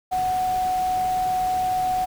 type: tone in noise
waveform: sine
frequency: 740 Hz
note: F#5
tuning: in tune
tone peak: -20 dBFS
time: 0.11-2.06 s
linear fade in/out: 20 ms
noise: pink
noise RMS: -37 dBFS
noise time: 0.11-2.06 s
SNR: +14 dB
effects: none